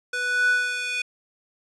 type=tone with high-pass filter sweep; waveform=square; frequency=493.9 Hz; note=B4; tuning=in tune; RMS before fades=-24 dBFS; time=0.13-1.02 s; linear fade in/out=5 ms; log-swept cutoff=1100 to 2300 Hz; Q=6.5; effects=resampled to 22050 Hz